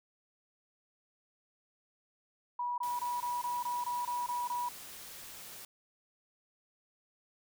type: tone bursts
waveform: sine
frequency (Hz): 972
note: B5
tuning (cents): -28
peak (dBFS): -32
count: 10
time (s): 2.59-4.688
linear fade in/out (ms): 5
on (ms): 190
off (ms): 22
type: noise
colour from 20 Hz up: white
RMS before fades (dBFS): -48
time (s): 2.83-5.65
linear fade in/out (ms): 2
effects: none